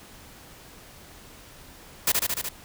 white noise with echo, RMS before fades -21 dBFS, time 2.07-2.12 s, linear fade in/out 5 ms, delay 74 ms, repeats 5, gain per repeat -2 dB, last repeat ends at 2.49 s, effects pink hiss -48 dBFS RMS until 2.64 s

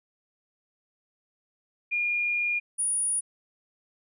sine tone pair in turn, 2422 / 9667 Hz, D#7 / D9, -47 / +49 cents, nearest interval 2 octaves, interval 2396 cents, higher second, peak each -24 dBFS, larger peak neither, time 1.91-2.6 / 2.78-3.21 s, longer first, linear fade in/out 20 ms, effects none

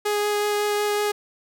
sawtooth tone with vibrato, 415.3 Hz, G#4, in tune, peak -17 dBFS, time 0.05-1.12 s, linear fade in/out 10 ms, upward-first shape sine, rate 5.4 Hz, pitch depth 8 cents each way, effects none

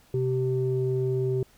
sine tone pair together, 128.85 / 386.1 Hz, C3 / G4, -26 / -26 cents, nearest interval octave + perfect fifth, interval 1900 cents, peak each -25 / -25 dBFS, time 0.14-1.43 s, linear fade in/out 2 ms, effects tanh soft clip ceiling -16 dBFS + pink hiss -59 dBFS RMS until 1.57 s

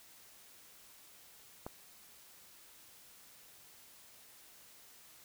click, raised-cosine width 1 ms, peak -27 dBFS, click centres 1.665 s, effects white hiss -59 dBFS RMS until 5.24 s

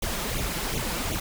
pink noise with flanger, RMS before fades -29 dBFS, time 0.02-1.2 s, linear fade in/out 5 ms, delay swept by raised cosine 0.29 to 5.99 ms, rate 2.7 Hz, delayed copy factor +0.9, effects none

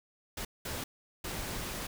pink noise bursts at uneven times, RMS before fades -38 dBFS, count 3, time 0.37-0.45 / 0.65-0.84 / 1.24-1.87 s, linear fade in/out 5 ms, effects none

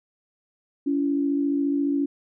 sine tone pair together, 282.3 / 336.7 Hz, C#4 / E4, +32 / +37 cents, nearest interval minor third, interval 305 cents, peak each -21 / -29 dBFS, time 0.86-2.06 s, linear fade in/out 10 ms, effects none

